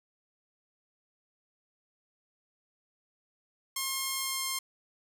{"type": "tone with pitch glide", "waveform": "5% pulse", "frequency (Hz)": [1070, 1062.6], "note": ["C6", "C6"], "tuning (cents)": [38, 26], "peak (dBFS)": -19, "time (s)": [3.76, 4.59], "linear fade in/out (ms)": 5, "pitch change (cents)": -12, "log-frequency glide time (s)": [4.15, 4.46], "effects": []}